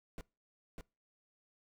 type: noise with echo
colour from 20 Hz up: brown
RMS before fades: -44 dBFS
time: 0.18-0.21 s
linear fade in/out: 0 ms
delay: 600 ms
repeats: 1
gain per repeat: -2 dB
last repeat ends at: 0.81 s
effects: noise-tail reverb RT60 0.3 s tail -24 dB re dry